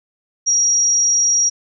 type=tone; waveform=sine; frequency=5690 Hz; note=F8; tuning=31 cents sharp; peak=-12 dBFS; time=0.46-1.5 s; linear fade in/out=20 ms; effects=none